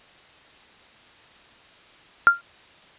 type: tone with exponential decay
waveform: sine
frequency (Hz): 1392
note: F6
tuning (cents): -6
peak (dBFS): -6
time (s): 2.27-2.41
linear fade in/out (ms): 0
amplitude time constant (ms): 29
effects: white hiss -51 dBFS RMS until 2.98 s + resampled to 8000 Hz